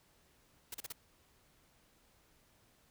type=noise bursts; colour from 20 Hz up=white; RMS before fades=-43 dBFS; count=4; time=0.72-0.924 s; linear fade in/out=5 ms; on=24 ms; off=36 ms; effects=pink hiss -69 dBFS RMS until 2.9 s